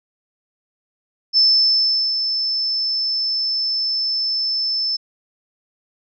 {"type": "tone with ADSR envelope", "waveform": "sine", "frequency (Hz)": 5274, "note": "E8", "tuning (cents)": 0, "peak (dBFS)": -10, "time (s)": [1.33, 4.97], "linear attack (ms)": 43, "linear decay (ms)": 760, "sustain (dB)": -8, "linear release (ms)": 14, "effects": []}